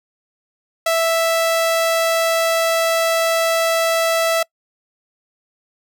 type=tone; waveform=sawtooth; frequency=659.3 Hz; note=E5; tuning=in tune; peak=-11 dBFS; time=0.86-4.43 s; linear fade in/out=5 ms; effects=noise-tail reverb RT60 0.1 s tail -26 dB re dry